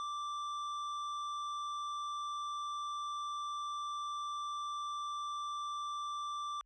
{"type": "tone with tanh clipping", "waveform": "sine", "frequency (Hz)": 1174.7, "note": "D6", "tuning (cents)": 0, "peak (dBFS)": -39, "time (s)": [0, 6.61], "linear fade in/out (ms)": 0, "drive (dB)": 12, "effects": ["added 46 Hz sine -70 dBFS peak until 6.65 s", "low-pass 8000 Hz 12 dB/octave"]}